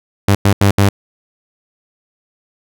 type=tone bursts at uneven times; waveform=sawtooth; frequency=99.7 Hz; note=G2; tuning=30 cents sharp; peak=-4 dBFS; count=4; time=0.28-0.35 / 0.45-0.53 / 0.61-0.71 / 0.78-0.89 s; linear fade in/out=5 ms; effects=none